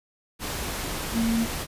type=tone in noise; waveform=sine; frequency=228.3 Hz; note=A#3; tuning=36 cents flat; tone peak=-21 dBFS; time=1.13-1.47 s; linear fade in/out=50 ms; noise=pink; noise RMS=-31 dBFS; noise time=0.39-1.67 s; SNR=+7 dB; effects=resampled to 32000 Hz